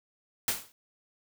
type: noise with exponential decay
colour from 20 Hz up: white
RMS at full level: -25 dBFS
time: 0.48-0.72 s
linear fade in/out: 1 ms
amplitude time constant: 52 ms
effects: none